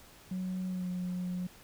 sine tone with pitch glide, 185 to 180.46 Hz, F#3 to F#3, 0 to -43 cents, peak -31 dBFS, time 0.31-1.47 s, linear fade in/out 5 ms, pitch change -43 cents, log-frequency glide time 0.69-0.89 s, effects tanh soft clip ceiling -30 dBFS + pink hiss -56 dBFS RMS until 1.63 s

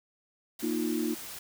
white noise, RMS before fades -42 dBFS, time 0.59-1.39 s, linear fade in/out 5 ms
sine chord, Bb suspended fourth, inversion none, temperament just, 233.1 / 310.8 / 349.6 Hz, Bb3 / Eb4 / F4, 0 / -2 / +2 cents, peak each -32 / -31 / -33 dBFS, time 0.62-1.15 s, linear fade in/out 20 ms
effects none

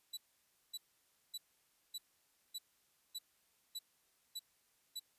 sawtooth tone bursts, 3951 Hz, B7, in tune, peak -38 dBFS, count 9, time 0.13-4.997 s, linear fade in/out 10 ms, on 43 ms, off 560 ms, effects white hiss -75 dBFS RMS until 5.18 s + resampled to 32000 Hz

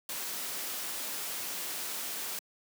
white noise, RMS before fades -37 dBFS, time 0.09-2.39 s, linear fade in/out 2 ms, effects high-pass 200 Hz 12 dB/octave

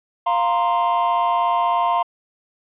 triangle chord, F suspended fourth, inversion none, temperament just, 698.5 / 931.3 / 1047.7 Hz, F5 / Bb5 / C6, 0 / -2 / +2 cents, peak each -18 dBFS, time 0.26-2.03 s, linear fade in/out 10 ms, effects tanh soft clip ceiling -9 dBFS + resampled to 8000 Hz

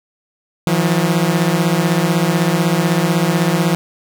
sawtooth beating tone pair, 162 / 178 Hz, E3 / F3, -30 / +33 cents, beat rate 16 Hz, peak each -12 / -12 dBFS, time 0.67-3.75 s, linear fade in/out 0 ms, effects none

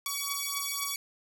5% pulse beating tone pair, 1128 / 1131.9 Hz, C#6 / C#6, +30 / +36 cents, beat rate 3.9 Hz, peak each -22 dBFS, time 0.06-0.96 s, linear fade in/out 2 ms, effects none

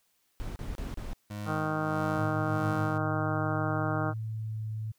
brown noise bursts, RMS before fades -36 dBFS, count 4, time 0.4-1.133 s, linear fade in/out 0 ms, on 160 ms, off 31 ms
25% pulse tone with tremolo, 103.83 Hz, G#2, in tune, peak -31 dBFS, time 1.3-2.98 s, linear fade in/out 5 ms, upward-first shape sine, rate 1.6 Hz, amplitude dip 60%
harmonic tone, 155.56 Hz, D#3, in tune, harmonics 1 / 2 / 3 / 4 / 5 / 6 / 7 / 8 / 9 / 10, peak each -34 / -34 / -40 / -36 / -37 / -44 / -40 / -38 / -38 / -45 dBFS, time 1.45-4.14 s, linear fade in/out 50 ms
sine tone with vibrato, 110 Hz, A2, in tune, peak -32 dBFS, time 2.17-4.92 s, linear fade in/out 10 ms, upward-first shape triangle, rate 0.69 Hz, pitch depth 18 cents each way
effects white hiss -72 dBFS RMS until 4.98 s

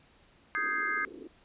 sine chord, Ab major seventh, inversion second, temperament equal, 1244.5 / 1568 / 1661.2 / 2093 Hz, Eb6 / G6 / Ab6 / C7, 0 / 0 / 0 / 0 cents, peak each -34 dBFS, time 0.55-1.05 s, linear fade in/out 0 ms
pink band-pass noise, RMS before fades -47 dBFS, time 0.57-1.28 s, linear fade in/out 5 ms, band 260 to 450 Hz, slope 48 dB/octave
effects pink hiss -62 dBFS RMS until 1.44 s + resampled to 8000 Hz

